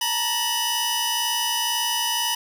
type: tone cluster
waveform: sawtooth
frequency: 886 / 948 / 2956 / 5070 Hz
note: A5 / A#5 / F#7 / D#8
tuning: +12 / +29 / -2 / +32 cents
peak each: -28 / -24 / -21 / -28 dBFS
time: 0.01-2.35 s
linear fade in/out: 5 ms
effects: none